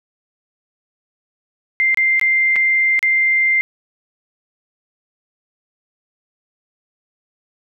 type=tone with dropouts; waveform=sine; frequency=2093 Hz; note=C7; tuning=in tune; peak=-12 dBFS; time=1.8-3.61 s; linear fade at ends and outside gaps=0 ms; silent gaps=1.945-1.973 / 2.196-2.213 / 2.558-2.563 / 2.992-3.028 s; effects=none